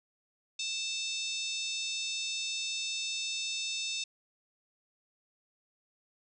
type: harmonic tone with a mistuned harmonic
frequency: 880 Hz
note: A5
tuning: in tune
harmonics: 3 / 4 / 5 / 6 / 7 / 8 / 9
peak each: -39 / -37 / -44 / -40 / -42 / -46 / -47 dBFS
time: 0.59-4.04 s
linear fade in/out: 5 ms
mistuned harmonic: 4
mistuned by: +65 cents
effects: none